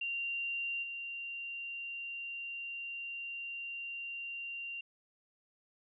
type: tone with level steps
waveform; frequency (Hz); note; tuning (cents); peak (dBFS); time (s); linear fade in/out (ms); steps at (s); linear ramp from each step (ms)
sine; 2770; F7; -15; -34 / -39; 0.01-4.81; 5; 0.82; 20
effects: none